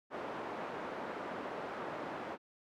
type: band-pass noise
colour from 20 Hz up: pink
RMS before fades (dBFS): -42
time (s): 0.1-2.38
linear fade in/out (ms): 50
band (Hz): 340 to 1300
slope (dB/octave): 12
effects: none